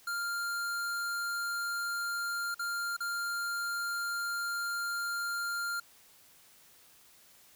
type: tone with dropouts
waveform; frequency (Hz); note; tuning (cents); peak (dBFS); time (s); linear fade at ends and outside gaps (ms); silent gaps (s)
square; 1396.9; F6; 0; -33; 0.07-5.8; 5; 2.545-2.593 / 2.967-3.004
effects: white hiss -60 dBFS RMS until 7.55 s